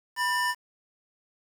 square tone pair together, 982.2 / 1793 Hz, B5 / A6, -10 / +32 cents, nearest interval minor seventh, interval 1042 cents, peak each -28 dBFS, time 0.16-0.55 s, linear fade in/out 50 ms, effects low-pass 12000 Hz 12 dB/octave + 8-bit

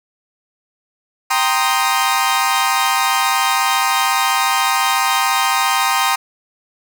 sawtooth chord, C minor seventh, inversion second, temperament equal, 784 / 932.3 / 1046.5 / 1244.5 Hz, G5 / Bb5 / C6 / Eb6, 0 / 0 / 0 / 0 cents, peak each -16 dBFS, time 1.3-6.16 s, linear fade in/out 10 ms, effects none

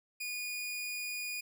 sawtooth tone, 2452 Hz, D#7, 26 cents flat, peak -33 dBFS, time 0.2-1.41 s, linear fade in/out 10 ms, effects none

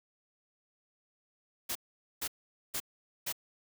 white noise bursts, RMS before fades -35 dBFS, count 4, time 1.69-3.326 s, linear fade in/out 10 ms, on 64 ms, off 460 ms, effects none

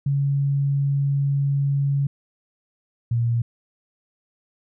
sine tone pair in turn, 140 / 117.73 Hz, C#3 / A#2, +18 / +18 cents, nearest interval minor third, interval 300 cents, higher first, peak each -18 dBFS, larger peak neither, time 0.06-2.07 / 3.11-3.42 s, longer first, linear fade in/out 5 ms, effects none

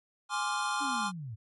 square chord, D half-diminished seventh, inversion second, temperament equal, 830.6 / 1046.5 / 1174.7 / 1396.9 Hz, Ab5 / C6 / D6 / F6, 0 / 0 / 0 / 0 cents, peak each -36 dBFS, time 0.29-1.12 s, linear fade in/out 50 ms
sine linear sweep, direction down, 293.7 to 98.8 Hz, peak -37 dBFS, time 0.8-1.36 s, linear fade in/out 20 ms
effects MP3 48 kbps

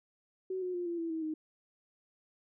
sine tone with pitch steps, 375 / 363.7 / 352.7 / 342.1 / 331.8 / 321.8 / 312.1 Hz, F#4 / F#4 / F4 / F4 / E4 / E4 / D#4, +23 / -30 / +17 / -36 / +11 / -42 / +5 cents, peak -33 dBFS, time 0.5-1.34 s, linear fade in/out 5 ms, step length 120 ms, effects none

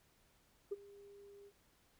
sine tone with ADSR envelope, 402.6 Hz, G4, 46 cents sharp, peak -34 dBFS, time 0.71-1.52 s, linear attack 13 ms, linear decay 28 ms, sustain -21 dB, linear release 50 ms, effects tanh soft clip ceiling -32 dBFS + pink hiss -72 dBFS RMS until 1.99 s

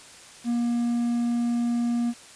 triangle tone with quantisation, 237.5 Hz, A#3, 33 cents sharp, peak -20 dBFS, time 0.44-2.14 s, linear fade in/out 50 ms, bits 8, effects white hiss -47 dBFS RMS until 2.35 s + resampled to 22050 Hz

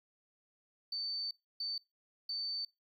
triangle tone bursts at uneven times, 4552 Hz, C#8, 45 cents sharp, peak -32 dBFS, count 3, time 0.92-1.31 / 1.6-1.78 / 2.29-2.65 s, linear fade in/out 5 ms, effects noise-tail reverb RT60 0.2 s tail -26 dB re dry + tanh soft clip ceiling -34 dBFS

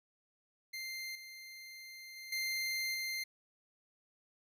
25% pulse tone with level steps, 2093 Hz, C7, in tune, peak -37 / -45 / -43 / -31 / -33 dBFS, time 0.73-3.24 s, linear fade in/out 10 ms, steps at 1.15 / 2.16 / 2.32 / 2.94 s, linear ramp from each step 5 ms, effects none

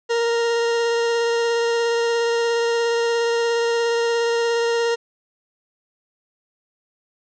40% pulse tone with vibrato, 466.2 Hz, A#4, in tune, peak -17 dBFS, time 0.09-4.96 s, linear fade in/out 20 ms, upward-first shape sine, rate 17 Hz, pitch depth 11 cents each way, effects resampled to 16000 Hz + 9-bit

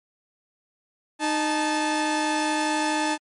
sawtooth tone pair together, 307.5 / 870.5 Hz, D#4 / A5, -20 / -19 cents, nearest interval octave + tritone, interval 1801 cents, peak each -21 dBFS, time 1.19-3.18 s, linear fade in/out 50 ms, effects MP3 48 kbps

